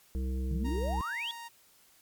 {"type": "harmonic tone", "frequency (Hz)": 64.7, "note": "C2", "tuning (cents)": -19, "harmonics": [1, 3, 5, 7], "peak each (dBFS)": [-30, -40, -44, -47], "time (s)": [0.15, 1.01], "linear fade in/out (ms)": 0}
{"type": "exponential sweep", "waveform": "sine", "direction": "up", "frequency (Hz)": [137.5, 3520], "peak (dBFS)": -33, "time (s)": [0.51, 1.31], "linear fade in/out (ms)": 0}
{"type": "tone", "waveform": "sawtooth", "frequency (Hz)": 932.3, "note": "A#5", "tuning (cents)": 0, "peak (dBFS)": -38, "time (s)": [0.64, 1.49], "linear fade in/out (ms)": 20}
{"effects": ["white hiss -62 dBFS RMS until 2.01 s", "MP3 96 kbps"]}